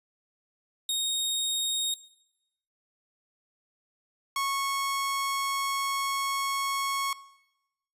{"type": "tone pair in turn", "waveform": "sawtooth", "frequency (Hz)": [3729, 1100.3], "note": ["A#7", "C#6"], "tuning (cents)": [0, -13], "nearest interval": "octave + major sixth", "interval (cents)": 2113, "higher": "first", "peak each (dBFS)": -23, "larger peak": "neither", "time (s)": [[0.89, 1.94], [4.36, 7.13]], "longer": "second", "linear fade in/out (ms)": 2, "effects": ["noise-tail reverb RT60 0.9 s tail -19 dB re dry", "resampled to 32000 Hz"]}